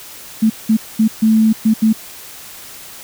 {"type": "tone bursts at uneven times", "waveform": "sine", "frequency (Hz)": 220, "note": "A3", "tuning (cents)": 0, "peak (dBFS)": -8, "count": 6, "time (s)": [[0.42, 0.5], [0.69, 0.77], [0.99, 1.08], [1.22, 1.53], [1.65, 1.74], [1.82, 1.93]], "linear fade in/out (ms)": 10, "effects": ["white hiss -35 dBFS RMS until 3.03 s"]}